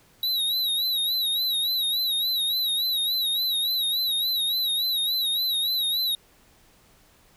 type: tone with vibrato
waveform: square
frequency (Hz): 3873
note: B7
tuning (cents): -35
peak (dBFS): -23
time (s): 0.23-6.15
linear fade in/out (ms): 2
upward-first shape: sine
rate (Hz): 3.5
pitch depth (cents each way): 84
effects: pink hiss -58 dBFS RMS until 7.36 s